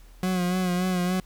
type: tone with vibrato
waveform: 40% pulse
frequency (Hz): 181.6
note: F#3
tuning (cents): -32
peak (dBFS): -22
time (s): 0.23-1.2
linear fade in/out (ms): 2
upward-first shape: sine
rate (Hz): 3.5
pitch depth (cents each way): 42
effects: added 40 Hz sine -46 dBFS peak until 1.25 s + pink hiss -58 dBFS RMS until 1.25 s